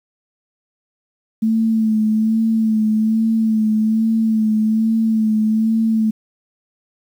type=tone with vibrato; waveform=sine; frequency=220 Hz; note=A3; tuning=in tune; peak=-13 dBFS; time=1.42-6.11 s; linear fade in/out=10 ms; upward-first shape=sine; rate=1.2 Hz; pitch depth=33 cents each way; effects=8-bit